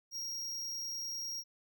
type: tone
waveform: square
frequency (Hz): 5610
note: F8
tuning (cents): +7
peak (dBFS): -38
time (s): 0.11-1.44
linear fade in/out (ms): 50
effects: none